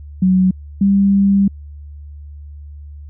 sine tone pair in turn, 186 / 197.89 Hz, F#3 / G3, +9 / +17 cents, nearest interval minor second, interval 108 cents, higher second, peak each -9 dBFS, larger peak neither, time 0.22-0.51 / 0.81-1.48 s, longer second, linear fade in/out 5 ms, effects added 73 Hz sine -31 dBFS peak until 3.09 s

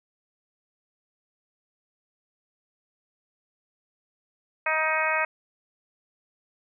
harmonic tone, 314.4 Hz, D#4, 18 cents sharp, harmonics 2 / 3 / 4 / 5 / 6 / 7 / 8, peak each -30 / -30 / -30 / -30 / -30 / -30 / -30 dBFS, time 4.66-5.25 s, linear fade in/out 5 ms, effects none

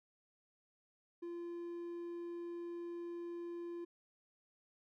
triangle tone, 344.1 Hz, F4, 26 cents flat, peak -40 dBFS, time 1.22-3.85 s, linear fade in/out 10 ms, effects none

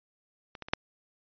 clicks, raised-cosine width 0.3 ms, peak -27 / -23 / -26 / -7 dBFS, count 4, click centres 0.552 / 0.623 / 0.685 / 0.735 s, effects resampled to 11025 Hz

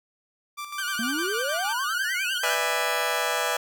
sawtooth tone with tremolo, 1174.7 Hz, D6, in tune, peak -28 dBFS, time 0.57-1.74 s, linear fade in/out 20 ms, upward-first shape square, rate 6.5 Hz, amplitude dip 55%
sawtooth tone with vibrato, 1502 Hz, F#6, 26 cents sharp, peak -24 dBFS, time 0.78-2.55 s, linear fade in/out 5 ms, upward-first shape sine, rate 9.9 Hz, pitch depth 89 cents each way
triangle exponential sweep, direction up, 220 to 3227 Hz, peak -26 dBFS, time 0.99-2.38 s, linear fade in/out 2 ms
15% pulse chord, E dominant seventh, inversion second, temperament just, 494.4 / 593.3 / 659.3 / 824.1 Hz, B4 / D5 / E5 / G#5, +2 / +18 / 0 / -14 cents, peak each -23 dBFS, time 2.43-3.57 s, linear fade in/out 5 ms
effects none

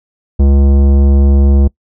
sine tone with tanh clipping, 69.4 Hz, C#2, 3 cents sharp, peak -7 dBFS, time 0.39-1.68 s, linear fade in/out 10 ms, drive 15 dB, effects noise-tail reverb RT60 0.1 s tail -24 dB re dry

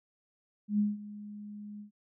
sine tone with ADSR envelope, 207.7 Hz, G#3, in tune, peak -23 dBFS, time 0.68-1.91 s, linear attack 110 ms, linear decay 180 ms, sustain -18 dB, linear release 110 ms, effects none

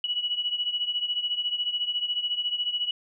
sine beating tone pair, 2931 / 2945 Hz, F#7 / F#7, -17 / -9 cents, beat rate 14 Hz, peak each -27 / -31 dBFS, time 0.04-2.91 s, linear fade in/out 2 ms, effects none

